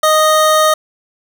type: tone pair together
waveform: square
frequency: 622.3 / 1241.1 Hz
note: D#5 / D#6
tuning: 0 / -5 cents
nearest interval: octave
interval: 1195 cents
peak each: -12 dBFS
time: 0.03-0.74 s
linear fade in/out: 5 ms
effects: none